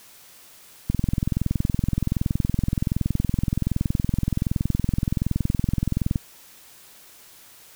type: click train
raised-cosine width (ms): 5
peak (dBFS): -9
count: 113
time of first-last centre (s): 0.9-6.158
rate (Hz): 21.3
effects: white hiss -49 dBFS RMS until 7.75 s